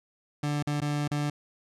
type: tone with dropouts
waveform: 30% pulse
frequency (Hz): 146.83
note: D3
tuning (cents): 0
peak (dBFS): -24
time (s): 0.43-1.3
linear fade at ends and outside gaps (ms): 5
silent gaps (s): 0.627-0.67 / 0.805-0.817 / 1.078-1.113
effects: low-pass 9000 Hz 12 dB/octave